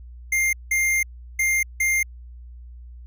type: tone bursts at uneven times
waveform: square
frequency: 2109 Hz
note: C7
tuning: 13 cents sharp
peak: -19 dBFS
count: 4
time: 0.32-0.53 / 0.71-1.03 / 1.39-1.63 / 1.8-2.03 s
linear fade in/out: 5 ms
effects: added 60 Hz sine -38 dBFS peak until 3.06 s